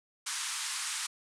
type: band-pass noise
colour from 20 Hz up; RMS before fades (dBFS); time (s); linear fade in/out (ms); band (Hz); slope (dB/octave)
white; -36; 0.26-1.07; 10; 930 to 9800; 48
effects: none